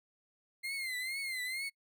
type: tone with vibrato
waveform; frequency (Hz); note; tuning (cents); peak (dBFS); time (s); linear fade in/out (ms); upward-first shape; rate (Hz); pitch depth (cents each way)
35% pulse; 2093; C7; 0; -34; 0.63-1.7; 20; triangle; 2.2; 110
effects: noise-tail reverb RT60 0.1 s tail -25 dB re dry